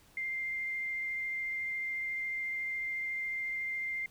sine tone with vibrato, 2098 Hz, C7, 4 cents sharp, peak -33 dBFS, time 0.17-4.06 s, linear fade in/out 2 ms, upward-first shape triangle, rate 14 Hz, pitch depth 10 cents each way, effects pink hiss -62 dBFS RMS until 4.1 s

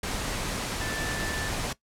sine tone in noise, 1760 Hz, A6, in tune, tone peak -34 dBFS, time 0.81-1.49 s, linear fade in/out 5 ms, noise pink, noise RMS -31 dBFS, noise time 0.03-1.73 s, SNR -6 dB, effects noise-tail reverb RT60 0.1 s tail -18 dB re dry + low-pass 10000 Hz 12 dB/octave

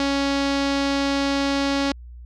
sawtooth tone with low-pass filter, 277.9 Hz, C#4, 4 cents sharp, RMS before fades -22 dBFS, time 0-1.92 s, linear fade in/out 2 ms, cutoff 4800 Hz, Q 1.9, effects added 60 Hz sine -37 dBFS peak until 2.25 s

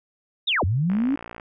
sine linear two-way sweep, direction down then up, 3892 to 80.3 to 289.7 Hz, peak -19 dBFS, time 0.47-1.16 s, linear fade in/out 10 ms, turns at 0.64 s
click train, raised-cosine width 0.5 ms, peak -22 dBFS, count 30, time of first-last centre 0.9-1.398 s, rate 58.2 Hz
effects none

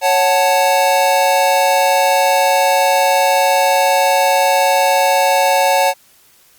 square chord, F# minor, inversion second, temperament equal, 554.4 / 740 / 880 Hz, C#5 / F#5 / A5, 0 / 0 / 0 cents, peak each -16 dBFS, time 0.01-5.94 s, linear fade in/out 50 ms, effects white hiss -50 dBFS RMS until 6.58 s + Opus 48 kbps

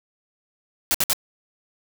white noise bursts, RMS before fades -20 dBFS, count 3, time 0.91-1.132 s, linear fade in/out 0 ms, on 34 ms, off 60 ms, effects none

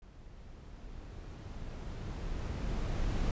brown noise with level ramp, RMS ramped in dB -53 to -31 dBFS, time 0.02-3.31 s, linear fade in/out 2 ms, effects resampled to 16000 Hz

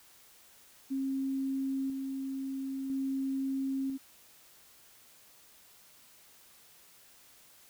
sine tone with tremolo, 269 Hz, C4, 48 cents sharp, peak -30 dBFS, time 0.9-3.98 s, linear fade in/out 20 ms, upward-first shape square, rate 0.5 Hz, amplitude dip 35%, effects white hiss -59 dBFS RMS until 7.69 s

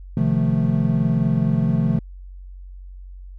triangle chord, F dominant seventh, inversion second, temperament equal, 130.81 / 155.56 / 174.61 / 220 Hz, C3 / Eb3 / F3 / A3, 0 / 0 / 0 / 0 cents, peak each -20 dBFS, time 0.17-1.99 s, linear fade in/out 2 ms, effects added 46 Hz sine -35 dBFS peak until 3.38 s

